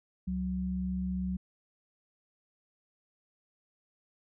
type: tone pair together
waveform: sine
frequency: 69.18 / 184.7 Hz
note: C#2 / F#3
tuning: -3 / -3 cents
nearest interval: octave + perfect fourth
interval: 1700 cents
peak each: -37 / -31 dBFS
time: 0.27-1.37 s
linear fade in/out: 10 ms
effects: none